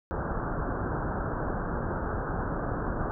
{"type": "low-pass noise", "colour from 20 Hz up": "pink", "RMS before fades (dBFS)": -31, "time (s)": [0.11, 3.11], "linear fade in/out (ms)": 0, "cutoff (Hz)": 1600, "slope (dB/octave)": 96, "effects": []}